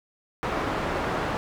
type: low-pass noise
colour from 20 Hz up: white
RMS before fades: -28 dBFS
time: 0.43-1.37 s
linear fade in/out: 0 ms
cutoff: 1100 Hz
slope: 12 dB/octave
effects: none